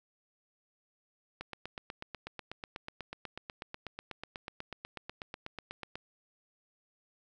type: click train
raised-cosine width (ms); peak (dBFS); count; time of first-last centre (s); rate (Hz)
0.3; -24; 38; 1.41-5.955; 8.14
effects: none